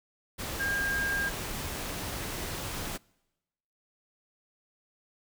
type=tone in noise; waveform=sine; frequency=1610 Hz; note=G6; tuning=46 cents sharp; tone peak=-28 dBFS; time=0.59-1.3 s; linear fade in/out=20 ms; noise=pink; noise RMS=-36 dBFS; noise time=0.38-2.98 s; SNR=+5 dB; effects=noise-tail reverb RT60 1.0 s tail -26 dB re dry